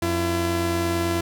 sawtooth tone pair together, 89.3 / 337.5 Hz, F2 / E4, +39 / +41 cents, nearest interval octave + major seventh, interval 2302 cents, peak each -22 / -19 dBFS, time 0.02-1.21 s, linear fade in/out 5 ms, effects none

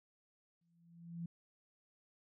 sine tone with exponential growth, 169.4 Hz, E3, 48 cents sharp, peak -38 dBFS, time 0.61-1.26 s, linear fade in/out 5 ms, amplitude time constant 140 ms, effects none

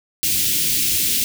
white band-stop noise, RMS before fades -19 dBFS, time 0.23-1.24 s, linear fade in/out 0 ms, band 340 to 2400 Hz, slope 24 dB/octave, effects none

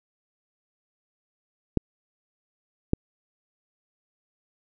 clicks, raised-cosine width 3 ms, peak -7 dBFS, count 2, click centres 1.773 / 2.934 s, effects none

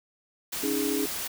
white noise, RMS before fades -33 dBFS, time 0.52-1.28 s, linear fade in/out 10 ms
sine chord, C# suspended second, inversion none, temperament just, 277.2 / 311.8 / 415.8 Hz, C#4 / D#4 / G#4, 0 / +4 / +2 cents, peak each -30 dBFS, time 0.63-1.06 s, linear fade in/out 5 ms
effects none

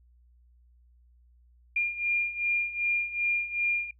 sine beating tone pair, 2405 / 2407.6 Hz, D7 / D7, +41 / +42 cents, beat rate 2.6 Hz, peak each -31 / -27 dBFS, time 1.76-3.91 s, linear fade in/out 5 ms, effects noise-tail reverb RT60 0.1 s tail -22 dB re dry + added 60 Hz sine -57 dBFS peak until 3.99 s

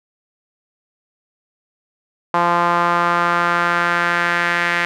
sawtooth tone with band-pass filter sweep, 172.9 Hz, F3, 17 cents flat, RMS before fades -17 dBFS, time 2.34-4.85 s, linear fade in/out 0 ms, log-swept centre 1000 to 1900 Hz, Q 2.7, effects none

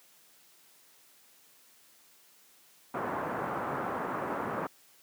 white low-pass noise, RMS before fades -34 dBFS, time 2.94-4.67 s, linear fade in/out 5 ms, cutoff 1300 Hz, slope 24 dB/octave, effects white hiss -61 dBFS RMS until 5.02 s + high-pass 150 Hz 12 dB/octave

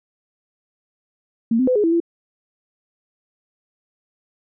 sine tone with pitch steps, 228.8 / 257.9 / 506 / 417.3 / 330.9 / 337.9 Hz, A#3 / C4 / B4 / G#4 / E4 / E4, -32 / -25 / +42 / +8 / +7 / +43 cents, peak -14 dBFS, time 1.51-2.002 s, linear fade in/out 5 ms, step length 82 ms, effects none

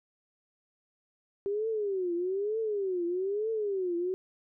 sine tone with vibrato, 392 Hz, G4, in tune, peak -28 dBFS, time 1.46-4.14 s, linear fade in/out 0 ms, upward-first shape triangle, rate 1.1 Hz, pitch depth 250 cents each way, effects none

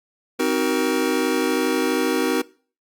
square chord, C half-diminished seventh, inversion none, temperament just, 261.6 / 314 / 376.7 / 470.9 Hz, C4 / Eb4 / Gb4 / Bb4, 0 / +16 / +31 / +18 cents, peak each -25 dBFS, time 0.39-2.42 s, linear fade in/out 10 ms, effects noise-tail reverb RT60 0.4 s tail -21 dB re dry + Opus 48 kbps

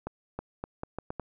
accelerating click train, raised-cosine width 1 ms, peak -20 dBFS, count 7, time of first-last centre 0.07-1.197 s, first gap 320 ms, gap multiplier 0.78, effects none

